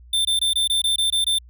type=tone bursts; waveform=square; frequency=3565 Hz; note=A7; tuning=22 cents sharp; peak=-18 dBFS; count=9; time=0.13-1.386 s; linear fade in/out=5 ms; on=120 ms; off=22 ms; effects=added 60 Hz sine -43 dBFS peak until 1.49 s